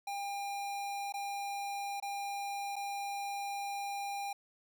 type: tone with dropouts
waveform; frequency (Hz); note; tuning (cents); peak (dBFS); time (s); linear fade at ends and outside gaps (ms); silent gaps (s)
square; 802; G5; +39; -37; 0.07-4.33; 5; 1.124-1.139 / 2.001-2.024 / 2.758-2.763
effects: none